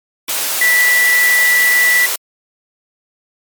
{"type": "tone in noise", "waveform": "sine", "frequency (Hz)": 1965, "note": "B6", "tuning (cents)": -9, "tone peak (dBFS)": -9, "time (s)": [0.61, 2.06], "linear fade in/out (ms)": 5, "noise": "white", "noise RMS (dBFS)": -18, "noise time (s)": [0.28, 2.16], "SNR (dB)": 6, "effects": ["high-pass 400 Hz 12 dB/octave", "MP3 96 kbps"]}